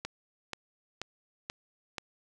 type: click train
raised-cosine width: 0.2 ms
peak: -18 dBFS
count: 5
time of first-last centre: 0.05-1.982 s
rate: 2.07 Hz
effects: none